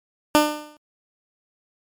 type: tone with exponential decay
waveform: 15% pulse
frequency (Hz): 300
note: D4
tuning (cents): +37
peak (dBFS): -4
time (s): 0.35-0.77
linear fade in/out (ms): 0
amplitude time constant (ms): 91
effects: MP3 96 kbps